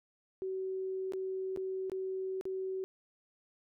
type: tone with dropouts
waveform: sine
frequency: 378.6 Hz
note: F#4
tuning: 40 cents sharp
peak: -34 dBFS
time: 0.42-2.84 s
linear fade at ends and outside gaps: 0 ms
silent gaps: 1.122-1.135 / 1.562-1.573 / 1.898-1.918 / 2.411-2.454 s
effects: none